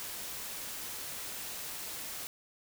white noise, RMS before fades -41 dBFS, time 0-2.27 s, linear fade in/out 0 ms, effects none

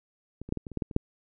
clicks, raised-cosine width 3 ms, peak -25 / -28 / -13 / -20 / -25 / -28 / -17 / -16 / -27 / -9 dBFS, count 10, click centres 0.416 / 0.49 / 0.524 / 0.573 / 0.668 / 0.717 / 0.773 / 0.822 / 0.912 / 0.964 s, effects none

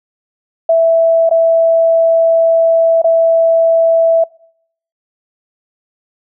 sine tone with dropouts, 659.3 Hz, E5, in tune, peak -6 dBFS, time 0.69-4.24 s, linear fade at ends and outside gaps 5 ms, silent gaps 1.293-1.31 / 3.019-3.042 s, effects noise-tail reverb RT60 0.7 s tail -26 dB re dry

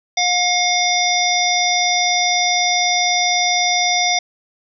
harmonic tone, 716 Hz, F5, 43 cents sharp, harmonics 1 / 3 / 5 / 7 / 8, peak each -19 / -20 / -21 / -23 / -21 dBFS, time 0.17-4.19 s, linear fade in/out 5 ms, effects none

